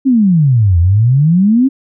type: exponential two-way sweep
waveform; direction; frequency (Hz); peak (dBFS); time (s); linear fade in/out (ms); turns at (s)
sine; down then up; 277.2 to 82.41 to 277.2; -6; 0.05-1.69; 20; 0.79
effects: none